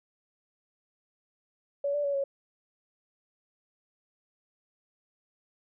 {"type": "tone with pitch steps", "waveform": "sine", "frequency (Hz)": [566, 583, 565, 553], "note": ["C#5", "D5", "C#5", "C#5"], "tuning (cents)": [36, -13, 33, -4], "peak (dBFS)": -26, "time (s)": [1.84, 2.24], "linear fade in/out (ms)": 5, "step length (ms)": 100, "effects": []}